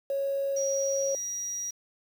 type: tone with pitch glide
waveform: sine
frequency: 552 to 548.5 Hz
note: C#5 to C#5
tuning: -7 to -18 cents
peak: -26 dBFS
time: 0.1-1.15 s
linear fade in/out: 2 ms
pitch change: -11 cents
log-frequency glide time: 0.51-0.63 s
type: tone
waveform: sine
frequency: 5750 Hz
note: F8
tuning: 50 cents sharp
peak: -31 dBFS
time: 0.56-1.71 s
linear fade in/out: 10 ms
effects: 8-bit